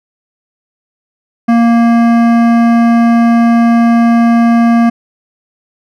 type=tone with hard clipping; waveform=sine; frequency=233.1 Hz; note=A#3; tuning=in tune; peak=-7 dBFS; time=1.48-4.9 s; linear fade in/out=10 ms; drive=14 dB; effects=none